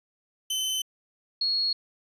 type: tone pair in turn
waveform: sawtooth / sine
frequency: 3053 / 4318 Hz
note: G7 / C#8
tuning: -46 / -46 cents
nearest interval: tritone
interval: 600 cents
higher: second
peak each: -23 dBFS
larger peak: neither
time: 0.5-0.82 / 1.41-1.73 s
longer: neither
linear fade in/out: 5 ms
effects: resampled to 32000 Hz